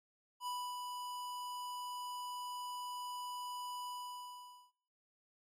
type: tone with ADSR envelope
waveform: square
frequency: 987.8 Hz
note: B5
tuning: in tune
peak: -38 dBFS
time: 0.4-4.72 s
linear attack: 69 ms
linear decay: 280 ms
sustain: -4 dB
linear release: 850 ms
effects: noise-tail reverb RT60 0.8 s tail -25 dB re dry + MP3 64 kbps